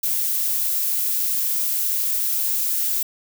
violet noise, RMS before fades -22 dBFS, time 0.03-3.03 s, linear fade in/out 5 ms, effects none

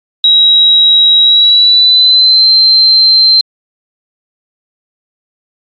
sine tone with pitch glide, 3846 to 4122 Hz, B7 to C8, -47 to -27 cents, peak -3 dBFS, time 0.24-3.41 s, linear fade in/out 2 ms, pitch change +120 cents, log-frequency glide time 1.21-2.49 s, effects AAC 64 kbps

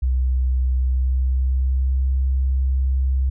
sine tone with pitch glide, 63.8 to 65.75 Hz, C2 to C2, -43 to +9 cents, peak -16 dBFS, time 0.02-3.3 s, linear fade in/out 10 ms, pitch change +52 cents, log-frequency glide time 0.77-2.11 s, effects none

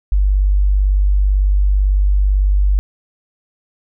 sine tone, 49 Hz, G1, in tune, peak -10 dBFS, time 0.12-2.79 s, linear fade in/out 0 ms, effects none

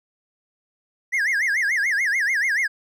triangle tone with vibrato, 1864.7 Hz, A#6, in tune, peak -17 dBFS, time 1.12-2.68 s, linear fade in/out 20 ms, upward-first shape sine, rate 6.9 Hz, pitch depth 260 cents each way, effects none

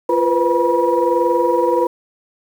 sine tone cluster, 345.5 / 485.7 / 507 / 964 Hz, F4 / B4 / B4 / B5, -19 / -29 / +45 / -42 cents, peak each -18 dBFS, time 0.09-1.87 s, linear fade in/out 5 ms, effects tanh soft clip ceiling -3 dBFS + 7-bit

